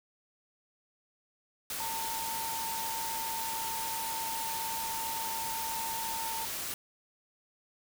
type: tone in noise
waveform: sine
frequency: 904 Hz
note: A5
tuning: 47 cents sharp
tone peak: -36 dBFS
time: 1.8-6.45 s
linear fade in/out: 2 ms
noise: white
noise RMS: -37 dBFS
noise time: 1.7-6.74 s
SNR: -2 dB
effects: none